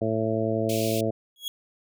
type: harmonic tone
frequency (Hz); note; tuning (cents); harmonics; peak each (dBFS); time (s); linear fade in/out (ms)
110.8; A2; +13; 1 / 2 / 3 / 4 / 5 / 6; -30 / -30 / -30 / -30 / -30 / -30; 0.01-1.11; 10
type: high-pass noise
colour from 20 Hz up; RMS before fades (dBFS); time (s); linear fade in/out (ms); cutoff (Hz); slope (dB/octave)
pink; -35; 0.69-1.01; 5; 2300; 96
type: tone with exponential growth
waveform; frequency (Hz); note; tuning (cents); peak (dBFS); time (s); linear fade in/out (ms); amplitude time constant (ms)
40% pulse; 3322; G#7; 0; -24; 1.36-1.48; 1; 26
effects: none